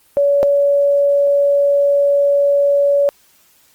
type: tone pair in turn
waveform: sine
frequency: 567 / 567 Hz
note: C#5 / C#5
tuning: +39 / +39 cents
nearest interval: unison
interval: 0 cents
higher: neither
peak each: -10 dBFS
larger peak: neither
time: 0.17-0.43 / 0.43-3.09 s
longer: second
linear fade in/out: 0 ms
effects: white hiss -53 dBFS RMS until 3.74 s + Opus 24 kbps